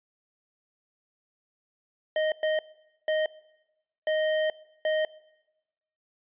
square tone bursts at uneven times, 622.3 Hz, D#5, in tune, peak -24 dBFS, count 5, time 2.16-2.32 / 2.43-2.59 / 3.08-3.26 / 4.07-4.5 / 4.85-5.05 s, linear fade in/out 2 ms, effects noise-tail reverb RT60 1.0 s tail -21 dB re dry + resampled to 8000 Hz

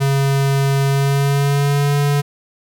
square tone with pitch glide, 137.8 to 143.65 Hz, C#3 to D3, -10 to -38 cents, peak -14 dBFS, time 0-2.22 s, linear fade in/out 20 ms, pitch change +72 cents, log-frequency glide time 0.86-1.97 s, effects none

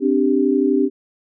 sine chord, C suspended second, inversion none, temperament equal, 261.6 / 293.7 / 392 Hz, C4 / D4 / G4, 0 / 0 / 0 cents, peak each -18 dBFS, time 0-0.9 s, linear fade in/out 50 ms, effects none

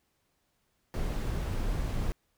brown noise, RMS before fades -31 dBFS, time 0.94-2.12 s, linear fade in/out 0 ms, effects pink hiss -75 dBFS RMS until 2.37 s

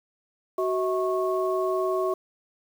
sine tone cluster, 374.2 / 644 / 1097 Hz, F#4 / E5 / C#6, +20 / -41 / -18 cents, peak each -25 / -28 / -30 dBFS, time 0.58-2.14 s, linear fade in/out 5 ms, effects 8-bit

